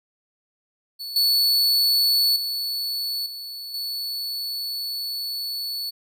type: tone with level steps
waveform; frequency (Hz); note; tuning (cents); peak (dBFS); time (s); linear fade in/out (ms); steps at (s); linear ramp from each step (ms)
45% pulse; 4435; C#8; 0; -30 / -16 / -24 / -32 / -26; 0.99-5.91; 20; 1.16 / 2.36 / 3.26 / 3.74; 2
effects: none